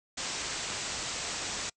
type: low-pass noise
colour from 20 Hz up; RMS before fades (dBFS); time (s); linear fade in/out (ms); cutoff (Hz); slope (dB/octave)
white; -36; 0.17-1.7; 10; 8100; 96
effects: noise-tail reverb RT60 0.1 s tail -25 dB re dry